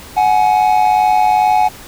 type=tone pair together; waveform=triangle; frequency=740 / 842.4 Hz; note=F#5 / G#5; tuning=0 / +24 cents; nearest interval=major second; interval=224 cents; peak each=-10 dBFS; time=0.16-1.69 s; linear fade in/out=20 ms; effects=pink hiss -35 dBFS RMS until 1.87 s